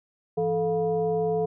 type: tone with frequency modulation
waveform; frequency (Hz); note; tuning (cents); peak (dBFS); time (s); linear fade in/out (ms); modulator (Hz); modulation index
sine; 436.8; A4; -13; -22; 0.37-1.46; 10; 269; 0.78
effects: none